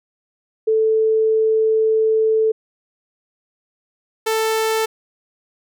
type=tone pair in turn; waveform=sine / sawtooth; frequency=440 / 442.2 Hz; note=A4 / A4; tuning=0 / +9 cents; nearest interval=unison; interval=9 cents; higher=second; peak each=-13 dBFS; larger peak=neither; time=0.67-2.52 / 4.26-4.86 s; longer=first; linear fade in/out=10 ms; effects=none